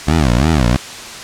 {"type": "tone with vibrato", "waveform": "15% pulse", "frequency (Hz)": 69.2, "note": "C#2", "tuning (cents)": -2, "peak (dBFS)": -4, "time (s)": [0.07, 0.77], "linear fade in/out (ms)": 10, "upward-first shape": "sine", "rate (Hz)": 2.9, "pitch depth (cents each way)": 300, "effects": ["white hiss -29 dBFS RMS until 1.23 s", "low-pass 7000 Hz 12 dB/octave"]}